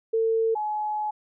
sine tone pair in turn, 450 / 847.8 Hz, A4 / G#5, +39 / +35 cents, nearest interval major seventh, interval 1096 cents, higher second, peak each -20 / -25 dBFS, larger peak first, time 0.13-0.55 / 0.55-1.11 s, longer second, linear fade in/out 10 ms, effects none

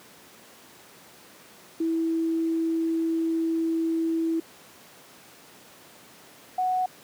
sine tone pair in turn, 327.3 / 739 Hz, E4 / F#5, -12 / -2 cents, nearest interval octave + major second, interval 1410 cents, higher second, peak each -22 dBFS, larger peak neither, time 1.8-4.4 / 6.58-6.86 s, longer first, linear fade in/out 5 ms, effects pink hiss -50 dBFS RMS until 7.03 s + high-pass 200 Hz 12 dB/octave

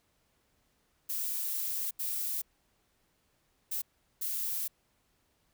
violet noise bursts at uneven times, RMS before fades -34 dBFS, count 4, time 1.09-1.91 / 1.99-2.42 / 3.71-3.82 / 4.21-4.68 s, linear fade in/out 10 ms, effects pink hiss -73 dBFS RMS until 5.53 s

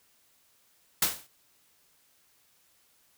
white noise with exponential decay, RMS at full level -21 dBFS, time 1.02-1.27 s, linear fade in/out 5 ms, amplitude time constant 54 ms, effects white hiss -66 dBFS RMS until 3.17 s

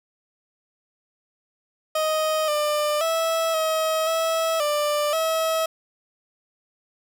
30% pulse tone with pitch steps, 625 / 597 / 654 / 636 / 651 / 592 / 645 Hz, D#5 / D5 / E5 / D#5 / E5 / D5 / E5, +8 / +28 / -14 / +38 / -22 / +14 / -38 cents, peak -18 dBFS, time 1.95-5.66 s, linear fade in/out 5 ms, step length 530 ms, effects none

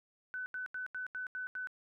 sine tone bursts, 1505 Hz, F#6, 29 cents sharp, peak -37 dBFS, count 7, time 0.34-1.672 s, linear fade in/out 0 ms, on 120 ms, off 82 ms, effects none

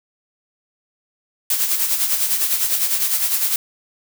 blue noise with tremolo, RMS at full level -17 dBFS, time 1.5-3.56 s, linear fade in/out 2 ms, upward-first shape sine, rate 9.9 Hz, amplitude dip 55%, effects none

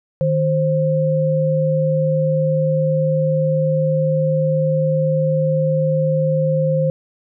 sine tone pair together, 154.88 / 527 Hz, D#3 / C5, -8 / +12 cents, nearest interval octave + major sixth, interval 2120 cents, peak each -17 / -17 dBFS, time 0.21-6.9 s, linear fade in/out 0 ms, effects none

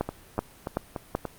two click trains, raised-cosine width 1 ms, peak -11 / -16 dBFS, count 4 / 5, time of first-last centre 0.01-1.151 / 0.09-1.253 s, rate 2.63 / 3.44 Hz, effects pink hiss -52 dBFS RMS until 1.38 s + Opus 32 kbps

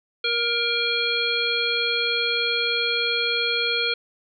harmonic tone with a mistuned harmonic, 470 Hz, A#4, 14 cents sharp, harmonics 1 / 3 / 5 / 7 / 9, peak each -29 / -28 / -26 / -26 / -27 dBFS, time 0.24-3.94 s, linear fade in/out 5 ms, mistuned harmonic 5, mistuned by +17 cents, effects none

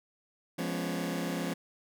sawtooth chord, C# dominant seventh, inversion first, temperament just, 173.24 / 207.9 / 249.5 / 277.2 Hz, E#3 / G#3 / B3 / C#4, -14 / +2 / +18 / 0 cents, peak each -31 / -35 / -35 / -33 dBFS, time 0.58-1.54 s, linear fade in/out 10 ms, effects none

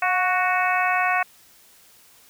harmonic tone with a mistuned harmonic, 370 Hz, F#4, in tune, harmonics 2 / 3 / 4 / 5 / 6 / 7, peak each -23 / -25 / -26 / -27 / -28 / -28 dBFS, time 0.02-1.23 s, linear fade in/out 5 ms, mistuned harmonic 2, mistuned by -36 cents, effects white hiss -53 dBFS RMS until 2.29 s

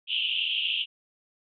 pink band-pass noise, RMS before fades -28 dBFS, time 0.07-0.86 s, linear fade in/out 50 ms, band 2700 to 3300 Hz, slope 96 dB/octave, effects none

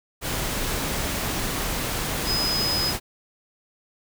sine tone in noise, 5040 Hz, D#8, 21 cents sharp, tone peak -23 dBFS, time 2.25-2.94 s, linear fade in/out 50 ms, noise pink, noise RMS -27 dBFS, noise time 0.21-3 s, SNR +1 dB, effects none

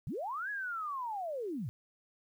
sine linear two-way sweep, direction up then down, 98 to 1700 to 98 Hz, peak -35 dBFS, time 0.07-1.69 s, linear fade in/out 0 ms, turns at 0.5 s, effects 11-bit

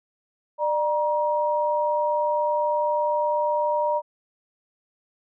sine tone pair together, 598 / 948.2 Hz, D5 / A#5, +31 / +29 cents, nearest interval minor sixth, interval 798 cents, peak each -23 dBFS, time 0.58-4.02 s, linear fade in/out 50 ms, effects none

